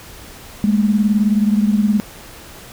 sine beating tone pair, 206.1 / 225.1 Hz, G#3 / A3, -13 / +40 cents, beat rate 19 Hz, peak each -13 / -18 dBFS, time 0.64-2 s, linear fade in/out 0 ms, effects pink hiss -38 dBFS RMS until 2.72 s

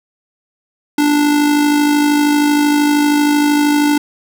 square tone with amplitude modulation, 293.7 Hz, D4, in tune, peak -9 dBFS, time 0.98-3.98 s, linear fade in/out 5 ms, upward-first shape sine, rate 52.9 Hz, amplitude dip 40%, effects none

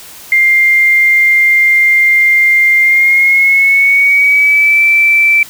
sine tone with pitch glide, 2100 to 2330 Hz, C7 to D7, +6 to -14 cents, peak -5 dBFS, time 0.32-5.43 s, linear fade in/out 2 ms, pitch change +180 cents, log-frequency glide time 2.78-4.83 s, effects white hiss -33 dBFS RMS until 5.49 s

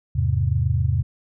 sine chord, E augmented, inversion none, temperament equal, 82.41 / 103.83 / 130.81 Hz, E2 / G#2 / B#2, 0 / 0 / 0 cents, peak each -22 dBFS, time 0.15-1.03 s, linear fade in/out 10 ms, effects none

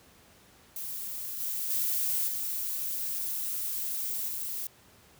violet noise with level steps, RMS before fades -37 / -33 / -29 / -33 / -35 dBFS, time 0.76-4.67 s, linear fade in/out 2 ms, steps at 1.4 / 1.7 / 2.28 / 4.28 s, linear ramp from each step 2 ms, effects pink hiss -58 dBFS RMS until 5.19 s + high-pass 60 Hz 12 dB/octave

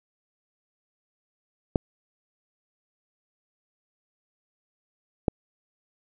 clicks, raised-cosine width 2 ms, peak -7 dBFS, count 2, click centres 1.758 / 5.282 s, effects none

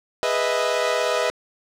sawtooth chord, E major seventh, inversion first, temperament equal with one note detuned, 413.6 / 493.9 / 622.3 / 659.3 Hz, G#4 / B4 / D#5 / E5, -7 / 0 / 0 / 0 cents, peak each -26 / -20 / -20 / -23 dBFS, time 0.23-1.3 s, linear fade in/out 0 ms, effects low-pass 7000 Hz 12 dB/octave + 8-bit

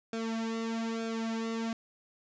sawtooth tone with flanger, 226.4 Hz, A3, 50 cents sharp, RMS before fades -34 dBFS, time 0.13-1.73 s, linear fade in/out 2 ms, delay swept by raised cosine 1 to 3.2 ms, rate 1.1 Hz, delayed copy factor -0.85, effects resampled to 16000 Hz + 11-bit

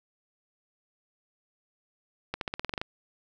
accelerating click train, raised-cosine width 0.3 ms, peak -15 dBFS, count 10, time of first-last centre 2.34-2.815 s, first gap 72 ms, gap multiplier 0.92, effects none

